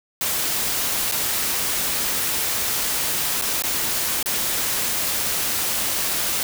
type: noise with dropouts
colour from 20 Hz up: white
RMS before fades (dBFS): -23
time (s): 0.21-6.43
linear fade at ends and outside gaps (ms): 1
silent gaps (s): 1.114-1.121 / 3.414-3.421 / 3.622-3.637 / 4.228-4.259
effects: none